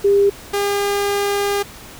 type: tone pair in turn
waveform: sine / sawtooth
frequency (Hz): 400.8 / 403.8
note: G4 / G#4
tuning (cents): +38 / -49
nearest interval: unison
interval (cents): 13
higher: second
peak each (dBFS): -10 / -13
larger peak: first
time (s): 0.04-0.3 / 0.53-1.63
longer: second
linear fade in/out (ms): 10
effects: pink hiss -38 dBFS RMS until 1.99 s